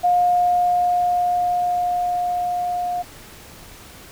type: tone with level ramp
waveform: sine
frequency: 712 Hz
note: F5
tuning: 33 cents sharp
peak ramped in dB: -13 to -21 dBFS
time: 0.03-3.03 s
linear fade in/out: 20 ms
effects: pink hiss -42 dBFS RMS until 4.11 s